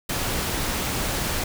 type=noise; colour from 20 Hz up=pink; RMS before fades=-26 dBFS; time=0.09-1.44 s; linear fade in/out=5 ms; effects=none